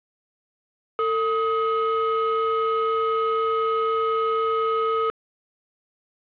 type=ring-modulated tone; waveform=triangle; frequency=856 Hz; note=A5; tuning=48 cents flat; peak=-15 dBFS; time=0.99-5.1 s; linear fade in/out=0 ms; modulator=407 Hz; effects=resampled to 8000 Hz + 7-bit